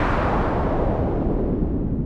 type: noise with low-pass filter sweep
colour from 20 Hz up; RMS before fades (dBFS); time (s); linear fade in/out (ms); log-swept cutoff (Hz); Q
pink; -21; 0-2.05; 2; 1500 to 230; 1.2
effects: none